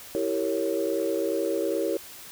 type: chord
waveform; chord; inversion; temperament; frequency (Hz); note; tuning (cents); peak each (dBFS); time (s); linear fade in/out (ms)
sine; E diminished seventh; none; equal with one note detuned; 329.6 / 392 / 461.3 / 554.4; E4 / G4 / Bb4 / Db5; 0 / 0 / -18 / 0; -29; 0.15-1.97; 0
effects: tanh soft clip ceiling -15 dBFS + white hiss -44 dBFS RMS until 2.31 s